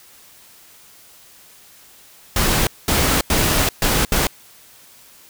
pink noise bursts at uneven times, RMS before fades -17 dBFS, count 5, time 2.36-2.67 / 2.88-3.21 / 3.3-3.69 / 3.82-4.05 / 4.12-4.27 s, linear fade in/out 2 ms, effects white hiss -47 dBFS RMS until 5.29 s

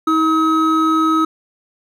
triangle tone pair together, 319 / 1276 Hz, D#4 / D#6, +43 / +43 cents, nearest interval 2 octaves, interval 2400 cents, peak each -13 dBFS, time 0.07-1.25 s, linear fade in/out 5 ms, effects none

